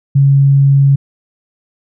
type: tone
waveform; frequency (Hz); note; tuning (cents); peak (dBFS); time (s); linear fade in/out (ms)
sine; 138.59; C#3; 0; -5; 0.15-0.96; 10
effects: none